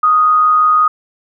sine tone with amplitude modulation, 1244.5 Hz, D#6, in tune, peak -6 dBFS, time 0.03-0.88 s, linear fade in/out 5 ms, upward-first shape sine, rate 146 Hz, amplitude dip 30%, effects none

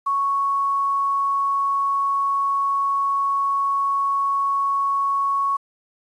sine tone with quantisation, 1108.7 Hz, C#6, in tune, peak -18 dBFS, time 0.06-5.57 s, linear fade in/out 10 ms, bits 8, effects resampled to 24000 Hz

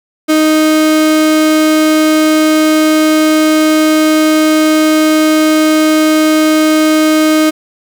35% pulse tone, 311.1 Hz, D#4, in tune, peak -5 dBFS, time 0.28-7.51 s, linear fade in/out 20 ms, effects none

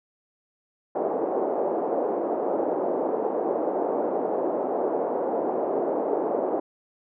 pink band-pass noise, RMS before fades -26 dBFS, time 0.95-6.6 s, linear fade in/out 5 ms, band 340 to 730 Hz, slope 24 dB/octave, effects none

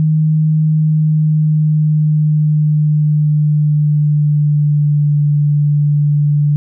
sine tone with pitch glide, 155.56 to 146.83 Hz, D#3 to D3, 0 to 0 cents, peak -9 dBFS, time 0-6.56 s, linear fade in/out 0 ms, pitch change -100 cents, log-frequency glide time 0.65-5.2 s, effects none

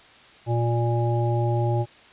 harmonic tone, 118 Hz, A#2, 22 cents sharp, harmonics 1 / 3 / 5 / 7, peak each -21 / -28 / -31 / -30 dBFS, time 0.46-1.86 s, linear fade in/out 50 ms, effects white hiss -50 dBFS RMS until 2.12 s + resampled to 8000 Hz

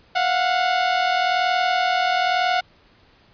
sawtooth tone pair together, 690 / 731 Hz, F5 / F#5, -21 / -21 cents, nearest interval minor second, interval 100 cents, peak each -20 / -15 dBFS, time 0.15-2.61 s, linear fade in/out 10 ms, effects pink hiss -55 dBFS RMS until 3.33 s + resampled to 11025 Hz

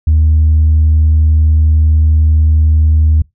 sine tone, 77.78 Hz, D#2, in tune, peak -4 dBFS, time 0.07-3.22 s, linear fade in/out 5 ms, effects noise-tail reverb RT60 0.2 s tail -26 dB re dry + tanh soft clip ceiling -3 dBFS

